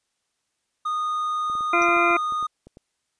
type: tone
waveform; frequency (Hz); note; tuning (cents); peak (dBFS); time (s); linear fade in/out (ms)
triangle; 1233; D#6; -16; -21; 0.85-2.47; 10
type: clicks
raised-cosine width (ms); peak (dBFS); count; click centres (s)
2; -31; 11; 1.499 / 1.553 / 1.608 / 1.814 / 1.887 / 1.967 / 2.108 / 2.323 / 2.427 / 2.67 / 2.771
type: harmonic tone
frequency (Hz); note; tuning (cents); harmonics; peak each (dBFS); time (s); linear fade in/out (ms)
344.5; F4; -24; 1 / 2 / 3 / 4 / 6 / 7; -24 / -24 / -27 / -23 / -28 / -23; 1.73-2.17; 5
type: tone with exponential decay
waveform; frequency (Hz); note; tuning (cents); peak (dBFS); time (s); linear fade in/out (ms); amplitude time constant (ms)
sine; 5920; F#8; 0; -30; 1.82-1.9; 0; 17
effects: white hiss -75 dBFS RMS until 3.19 s + resampled to 22050 Hz